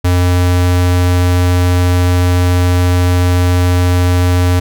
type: tone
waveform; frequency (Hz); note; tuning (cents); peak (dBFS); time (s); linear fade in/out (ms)
square; 89.3; F2; +39; -9; 0.04-4.6; 10
effects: none